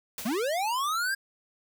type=noise with exponential decay; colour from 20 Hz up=white; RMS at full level=-35 dBFS; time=0.18-0.6 s; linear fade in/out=1 ms; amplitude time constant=90 ms
type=linear sweep; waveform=square; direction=up; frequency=194 to 1635 Hz; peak=-27 dBFS; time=0.25-1.15 s; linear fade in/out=10 ms
effects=none